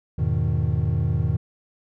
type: chord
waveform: triangle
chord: E major seventh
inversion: none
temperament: equal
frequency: 82.41 / 103.83 / 123.47 / 155.56 Hz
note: E2 / G#2 / B2 / D#3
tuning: 0 / 0 / 0 / 0 cents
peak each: -23 dBFS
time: 0.18-1.37 s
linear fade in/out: 10 ms
effects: tanh soft clip ceiling -8 dBFS